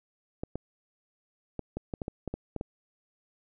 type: clicks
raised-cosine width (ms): 2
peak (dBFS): -20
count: 11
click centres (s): 0.435 / 0.556 / 1.593 / 1.77 / 1.938 / 2.018 / 2.081 / 2.277 / 2.34 / 2.563 / 2.611
effects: none